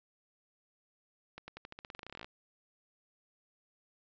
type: accelerating click train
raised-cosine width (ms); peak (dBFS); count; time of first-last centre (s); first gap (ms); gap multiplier
0.3; -29; 20; 1.38-2.245; 100; 0.9
effects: resampled to 16000 Hz